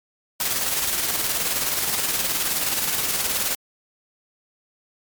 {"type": "noise with tremolo", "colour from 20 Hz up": "white", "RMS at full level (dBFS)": -22, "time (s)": [0.4, 3.55], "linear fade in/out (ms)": 2, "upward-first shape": "square", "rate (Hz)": 19, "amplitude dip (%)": 35, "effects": ["MP3 96 kbps"]}